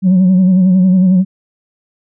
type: tone with vibrato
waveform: sine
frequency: 185.4 Hz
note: F#3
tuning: 4 cents sharp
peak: -4 dBFS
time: 0.02-1.25 s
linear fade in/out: 50 ms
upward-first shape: sine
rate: 11 Hz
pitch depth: 54 cents each way
effects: tanh soft clip ceiling -4 dBFS